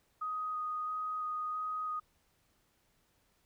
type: tone with vibrato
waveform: sine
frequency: 1247 Hz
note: D#6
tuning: 3 cents sharp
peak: -34 dBFS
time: 0.21-2 s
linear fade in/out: 10 ms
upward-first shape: square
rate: 1.5 Hz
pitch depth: 8 cents each way
effects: pink hiss -73 dBFS RMS until 3.45 s